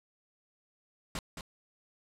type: noise with echo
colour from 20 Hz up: pink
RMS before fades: -36 dBFS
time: 1.15-1.19 s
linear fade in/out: 2 ms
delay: 220 ms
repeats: 1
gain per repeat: -6 dB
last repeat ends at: 1.41 s
effects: low-pass 9000 Hz 12 dB/octave